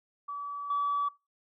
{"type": "tone with level steps", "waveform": "sine", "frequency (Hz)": 1147, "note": "D6", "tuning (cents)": -41, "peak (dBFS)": [-34, -25], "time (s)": [0.28, 1.09], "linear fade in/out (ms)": 10, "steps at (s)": 0.7, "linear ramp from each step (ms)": 5, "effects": ["noise-tail reverb RT60 0.3 s tail -26 dB re dry", "tanh soft clip ceiling -22 dBFS"]}